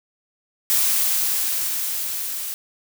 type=noise with level ramp; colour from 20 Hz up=blue; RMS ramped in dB=-18 to -29 dBFS; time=0.7-2.54 s; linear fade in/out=0 ms; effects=none